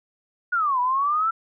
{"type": "exponential two-way sweep", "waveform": "sine", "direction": "down then up", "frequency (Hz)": [1480, 972, 1355], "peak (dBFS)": -19, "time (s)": [0.52, 1.31], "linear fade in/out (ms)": 10, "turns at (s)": 0.8, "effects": []}